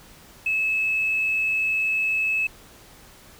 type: tone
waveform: triangle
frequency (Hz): 2596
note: E7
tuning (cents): -27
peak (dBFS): -17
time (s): 0.46-2.47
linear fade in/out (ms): 5
effects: tanh soft clip ceiling -18 dBFS + pink hiss -49 dBFS RMS until 3.39 s